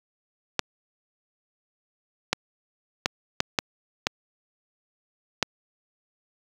clicks, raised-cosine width 0.2 ms, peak -3 dBFS, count 7, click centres 0.593 / 2.33 / 3.059 / 3.404 / 3.588 / 4.069 / 5.427 s, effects high-pass 80 Hz 12 dB/octave + 7-bit

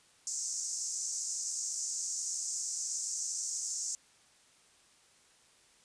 white band-pass noise, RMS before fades -37 dBFS, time 0.27-3.95 s, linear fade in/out 0 ms, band 5800 to 7700 Hz, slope 48 dB/octave, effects white hiss -64 dBFS RMS until 5.84 s + resampled to 22050 Hz

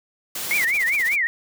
white high-pass noise, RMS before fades -29 dBFS, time 0.35-0.65 s, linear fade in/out 5 ms, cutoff 120 Hz, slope 12 dB/octave
white noise with tremolo, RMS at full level -32 dBFS, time 0.49-1.16 s, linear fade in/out 2 ms, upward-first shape sine, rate 16 Hz, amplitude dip 75%
sine tone with vibrato, 2093 Hz, C7, in tune, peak -18 dBFS, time 0.51-1.27 s, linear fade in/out 0 ms, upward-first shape triangle, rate 5.1 Hz, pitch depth 270 cents each way
effects none

